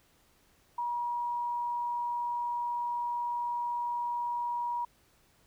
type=tone; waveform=sine; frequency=958 Hz; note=A#5; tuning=47 cents sharp; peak=-30 dBFS; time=0.78-4.85 s; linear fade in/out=5 ms; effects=pink hiss -66 dBFS RMS until 5.46 s